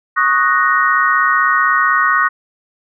sine chord, D# minor seventh, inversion third, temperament equal, 1108.7 / 1244.5 / 1480 / 1864.7 Hz, C#6 / D#6 / F#6 / A#6, 0 / 0 / 0 / 0 cents, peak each -16 dBFS, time 0.16-2.29 s, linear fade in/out 20 ms, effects none

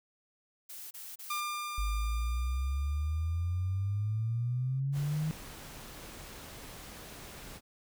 blue noise bursts, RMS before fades -45 dBFS, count 3, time 0.69-1.408 s, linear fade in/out 10 ms, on 220 ms, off 29 ms
sawtooth tone with exponential decay, 1198 Hz, D6, 34 cents sharp, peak -28 dBFS, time 1.3-4.8 s, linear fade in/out 5 ms, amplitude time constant 760 ms
sine exponential sweep, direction up, 50.3 to 158.5 Hz, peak -29 dBFS, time 1.78-5.31 s, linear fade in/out 0 ms
pink noise, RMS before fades -47 dBFS, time 4.92-7.61 s, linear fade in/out 50 ms
effects none

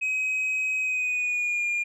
sine tone with pitch glide, 2533 to 2412 Hz, D#7 to D7, +30 to +46 cents, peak -21 dBFS, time 0.01-1.84 s, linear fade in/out 20 ms, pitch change -84 cents, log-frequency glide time 0.8-1.66 s, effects tanh soft clip ceiling -23 dBFS

